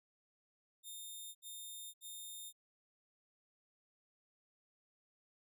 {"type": "tone bursts", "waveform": "10% pulse", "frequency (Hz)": 3640, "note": "A#7", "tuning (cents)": -42, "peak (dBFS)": -39, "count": 3, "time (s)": [0.83, 2.528], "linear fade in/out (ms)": 50, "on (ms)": 520, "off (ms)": 69, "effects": []}